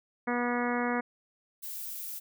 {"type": "harmonic tone", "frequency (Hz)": 242.6, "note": "B3", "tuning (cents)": -31, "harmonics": [1, 2, 3, 4, 5, 6, 7, 8, 9], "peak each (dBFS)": [-31, -34, -36, -37, -38, -39, -39, -40, -41], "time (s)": [0.27, 1.01], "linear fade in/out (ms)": 10}
{"type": "noise", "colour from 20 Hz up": "violet", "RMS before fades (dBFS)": -39, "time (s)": [1.62, 2.2], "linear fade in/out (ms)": 20}
{"effects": []}